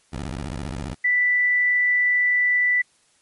15% pulse tone with vibrato, 66.8 Hz, C2, 36 cents sharp, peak -22 dBFS, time 0.12-0.95 s, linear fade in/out 20 ms, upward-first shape square, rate 15 Hz, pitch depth 300 cents each way
sine tone, 1977 Hz, B6, 1 cent sharp, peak -16 dBFS, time 1.04-2.82 s, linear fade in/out 10 ms
effects white hiss -61 dBFS RMS until 3.21 s + MP3 48 kbps

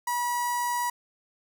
sawtooth tone with notch filter, 969 Hz, B5, 33 cents flat, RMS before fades -28 dBFS, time 0.07-0.9 s, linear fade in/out 5 ms, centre 3300 Hz, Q 0.74, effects none

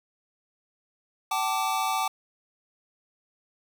square chord, G suspended second, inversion none, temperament equal with one note detuned, 766.1 / 880 / 1174.7 Hz, G5 / A5 / D6, -40 / 0 / 0 cents, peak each -30 dBFS, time 1.31-2.08 s, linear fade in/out 5 ms, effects none

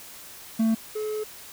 triangle tone pair in turn, 223.3 / 428.4 Hz, A3 / A4, +26 / -46 cents, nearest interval major seventh, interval 1128 cents, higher second, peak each -17 / -25 dBFS, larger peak first, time 0.59-0.75 / 0.95-1.24 s, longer second, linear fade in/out 10 ms, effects white hiss -44 dBFS RMS until 1.52 s

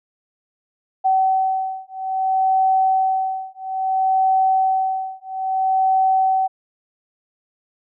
sine beating tone pair, 761 / 761.6 Hz, F#5 / F#5, +48 / +50 cents, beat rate 0.6 Hz, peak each -19 dBFS, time 1.04-6.48 s, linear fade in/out 20 ms, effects none

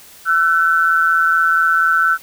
sine tone pair together, 1341.7 / 1506 Hz, E6 / F#6, +30 / +30 cents, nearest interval major second, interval 200 cents, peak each -14 dBFS, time 0.25-2.18 s, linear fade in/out 50 ms, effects white hiss -42 dBFS RMS until 2.22 s

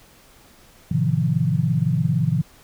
sine chord, F dominant seventh, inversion first, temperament just, 109.13 / 130.96 / 157.15 / 174.61 Hz, A2 / C3 / Eb3 / F3, -14 / +2 / +18 / 0 cents, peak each -26 / -22 / -21 / -24 dBFS, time 0.91-2.42 s, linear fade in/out 5 ms, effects pink hiss -51 dBFS RMS until 2.63 s

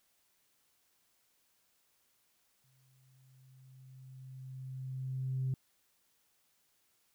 sine tone with exponential growth, 130.81 Hz, C3, in tune, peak -29 dBFS, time 2.64-5.54 s, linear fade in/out 2 ms, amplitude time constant 630 ms, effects tanh soft clip ceiling -27 dBFS + white hiss -74 dBFS RMS until 7.14 s

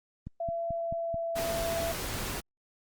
click train, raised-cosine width 5 ms, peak -26 dBFS, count 5, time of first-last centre 0.27-1.143 s, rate 4.58 Hz
sine tone with pitch glide, 674 to 668.6 Hz, E5 to E5, +38 to +24 cents, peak -30 dBFS, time 0.4-1.92 s, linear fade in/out 5 ms, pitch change -14 cents, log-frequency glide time 0.63-1.23 s
pink noise, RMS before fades -35 dBFS, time 1.35-2.41 s, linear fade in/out 20 ms
effects Opus 32 kbps

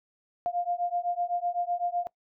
sine beating tone pair, 698.5 / 706.4 Hz, F5 / F5, 0 / +20 cents, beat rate 7.9 Hz, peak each -30 dBFS, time 0.46-2.07 s, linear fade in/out 0 ms, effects noise-tail reverb RT60 0.1 s tail -22 dB re dry

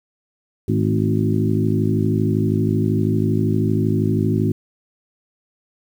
harmonic tone with a mistuned harmonic, 52.7 Hz, G#1, 26 cents sharp, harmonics 2 / 3 / 4 / 5 / 6 / 7, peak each -20 / -22 / -23 / -24 / -25 / -25 dBFS, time 0.68-4.52 s, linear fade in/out 5 ms, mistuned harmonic 4, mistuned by +48 cents, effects 8-bit

